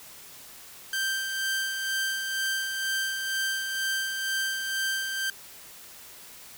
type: tone with tremolo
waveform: sawtooth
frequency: 1568 Hz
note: G6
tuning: in tune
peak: -22 dBFS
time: 0.93-5.3 s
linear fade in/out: 2 ms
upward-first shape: sine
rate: 2.1 Hz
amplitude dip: 40%
effects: white hiss -47 dBFS RMS until 6.57 s